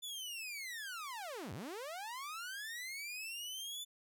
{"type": "linear two-way sweep", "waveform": "sawtooth", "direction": "down then up", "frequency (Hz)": [3520, 81.1, 3520], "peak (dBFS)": -39, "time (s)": [0.02, 3.85], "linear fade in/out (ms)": 20, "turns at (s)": 1.53, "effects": []}